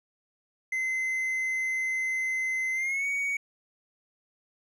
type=tone with pitch glide; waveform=triangle; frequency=2057 to 2243 Hz; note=C7 to C#7; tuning=-30 to +20 cents; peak=-25 dBFS; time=0.72-3.37 s; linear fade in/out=5 ms; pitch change=+150 cents; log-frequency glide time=2.73-3.07 s; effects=none